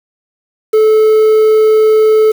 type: tone with quantisation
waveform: triangle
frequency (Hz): 434.4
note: A4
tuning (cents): -22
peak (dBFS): -3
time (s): 0.73-2.32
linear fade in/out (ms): 10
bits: 5
effects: none